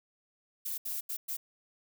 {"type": "noise bursts at uneven times", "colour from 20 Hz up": "violet", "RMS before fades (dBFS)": -36, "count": 4, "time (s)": [[0.65, 0.78], [0.85, 1.01], [1.09, 1.17], [1.28, 1.37]], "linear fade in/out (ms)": 10, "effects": []}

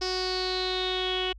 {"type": "tone with low-pass filter sweep", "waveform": "sawtooth", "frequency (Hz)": 370, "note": "F#4", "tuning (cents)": 0, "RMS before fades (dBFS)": -29, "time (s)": [0.01, 1.33], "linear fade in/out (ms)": 10, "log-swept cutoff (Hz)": [5100, 3100], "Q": 9.4, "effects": ["added 50 Hz sine -44 dBFS peak until 1.38 s"]}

